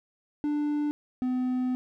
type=tone pair in turn; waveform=triangle; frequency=295.4 / 253.1 Hz; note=D4 / B3; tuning=+10 / +43 cents; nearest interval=minor third; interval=267 cents; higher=first; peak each=-23 / -23 dBFS; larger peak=neither; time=0.44-0.91 / 1.22-1.75 s; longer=second; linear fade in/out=0 ms; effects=none